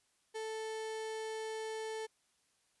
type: tone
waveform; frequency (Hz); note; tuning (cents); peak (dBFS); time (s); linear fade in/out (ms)
35% pulse; 440; A4; 0; -37; 0.34-2.07; 20
effects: white hiss -75 dBFS RMS until 2.8 s + resampled to 24000 Hz